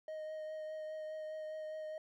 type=tone with vibrato; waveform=triangle; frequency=622.3 Hz; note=D#5; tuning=in tune; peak=-39 dBFS; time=0.08-1.98 s; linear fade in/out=2 ms; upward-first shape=triangle; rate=4.9 Hz; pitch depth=15 cents each way; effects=none